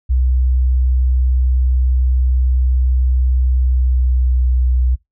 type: tone with pitch glide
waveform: sine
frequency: 63.5 to 62.63 Hz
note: B1 to B1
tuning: +49 to +25 cents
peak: -10 dBFS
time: 0.09-4.96 s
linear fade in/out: 20 ms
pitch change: -24 cents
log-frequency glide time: 3.58-4.49 s
effects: noise-tail reverb RT60 0.2 s tail -26 dB re dry + tanh soft clip ceiling -6 dBFS